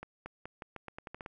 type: accelerating click train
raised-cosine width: 0.5 ms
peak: -27 dBFS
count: 11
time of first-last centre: 0.03-1.261 s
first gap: 230 ms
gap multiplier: 0.85
effects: none